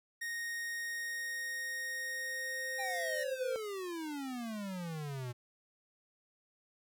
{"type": "tone", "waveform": "45% pulse", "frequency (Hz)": 1861, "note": "A#6", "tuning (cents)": -3, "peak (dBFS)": -37, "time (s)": [0.21, 3.24], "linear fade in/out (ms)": 10}
{"type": "tone with exponential growth", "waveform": "triangle", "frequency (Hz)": 518, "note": "C5", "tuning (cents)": -17, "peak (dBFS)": -31, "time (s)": [0.47, 3.56], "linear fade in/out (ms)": 0, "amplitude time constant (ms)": 670}
{"type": "exponential sweep", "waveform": "square", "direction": "down", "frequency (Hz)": [809, 119.4], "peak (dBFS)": -39, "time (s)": [2.78, 5.33], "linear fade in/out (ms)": 20}
{"effects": []}